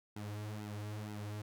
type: tone with flanger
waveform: sawtooth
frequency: 105.1 Hz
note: G#2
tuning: 21 cents sharp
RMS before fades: -43 dBFS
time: 0.16-1.42 s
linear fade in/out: 5 ms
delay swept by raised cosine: 1.7 to 5.6 ms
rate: 2.1 Hz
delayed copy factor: -0.85
effects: none